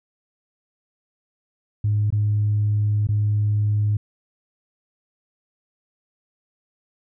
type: tone with dropouts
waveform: sine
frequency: 104.7 Hz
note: G#2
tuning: 15 cents sharp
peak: -16 dBFS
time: 1.84-3.97 s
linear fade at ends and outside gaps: 5 ms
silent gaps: 2.104-2.124 / 3.071-3.088 s
effects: tanh soft clip ceiling -13 dBFS